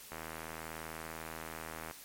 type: click train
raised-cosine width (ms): 0.5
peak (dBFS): -27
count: 145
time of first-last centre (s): 0.12-1.911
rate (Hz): 80.4
effects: white hiss -52 dBFS RMS until 2.04 s + MP3 64 kbps